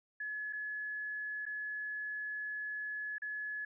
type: tone with dropouts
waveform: sine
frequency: 1703 Hz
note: G#6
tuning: 43 cents sharp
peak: -37 dBFS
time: 0.2-3.65 s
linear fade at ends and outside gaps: 5 ms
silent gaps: 0.527-0.531 / 1.455-1.463 / 3.183-3.219 s
effects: none